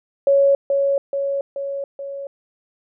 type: tone with echo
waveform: sine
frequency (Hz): 556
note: C#5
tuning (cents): +5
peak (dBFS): -11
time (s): 0.27-0.55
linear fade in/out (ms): 2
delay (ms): 430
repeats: 4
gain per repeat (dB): -4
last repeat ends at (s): 2.27
effects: none